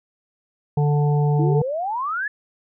harmonic tone, 146.83 Hz, D3, in tune, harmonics 1 / 3 / 5 / 6, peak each -16 / -26 / -30 / -32 dBFS, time 0.77-1.62 s, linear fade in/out 5 ms
sine exponential sweep, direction up, 307.8 to 1760 Hz, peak -22 dBFS, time 1.39-2.28 s, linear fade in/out 5 ms
effects none

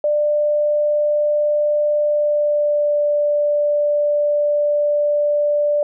sine tone with pitch glide, 594 to 588.2 Hz, D5 to D5, +20 to +3 cents, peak -14 dBFS, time 0.04-5.83 s, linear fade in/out 2 ms, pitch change -17 cents, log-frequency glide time 1.99-2.97 s, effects none

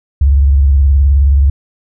sine tone with vibrato, 69.3 Hz, C#2, in tune, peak -5 dBFS, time 0.21-1.5 s, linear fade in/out 5 ms, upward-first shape sine, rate 19 Hz, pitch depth 130 cents each way, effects none

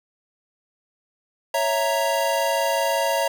square chord, A# diminished, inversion first, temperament equal, 554.4 / 659.3 / 932.3 Hz, C#5 / E5 / A#5, 0 / 0 / 0 cents, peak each -25 dBFS, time 1.54-3.28 s, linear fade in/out 5 ms, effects none

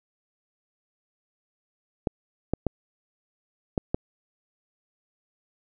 clicks, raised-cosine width 2 ms, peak -10 dBFS, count 5, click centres 2.072 / 2.536 / 2.667 / 3.778 / 3.945 s, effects none

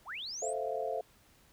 sine linear sweep, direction up, 543 to 8810 Hz, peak -38 dBFS, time 0.05-0.54 s, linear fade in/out 50 ms
sine chord, F major seventh, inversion first, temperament equal, 440 / 523.3 / 659.3 / 698.5 Hz, A4 / C5 / E5 / F5, 0 / 0 / 0 / 0 cents, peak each -38 dBFS, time 0.42-1.01 s, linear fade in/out 5 ms
effects pink hiss -64 dBFS RMS until 1.52 s

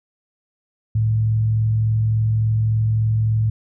sine tone with frequency modulation, 110 Hz, A2, in tune, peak -15 dBFS, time 0.95-3.5 s, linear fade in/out 5 ms, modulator 43.5 Hz, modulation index 0.27, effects none

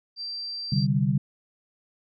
sine tone, 4700 Hz, D8, 1 cent sharp, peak -31 dBFS, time 0.16-0.87 s, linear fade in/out 50 ms
sine chord, C suspended second, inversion none, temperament equal with one note detuned, 130.81 / 146.83 / 195.21 Hz, C3 / D3 / G3, 0 / 0 / -7 cents, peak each -25 / -24 / -25 dBFS, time 0.72-1.18 s, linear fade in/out 5 ms
effects none

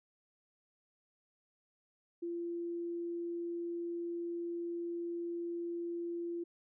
sine tone, 342.5 Hz, F4, 34 cents flat, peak -36 dBFS, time 2.22-6.44 s, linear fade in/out 10 ms, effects none

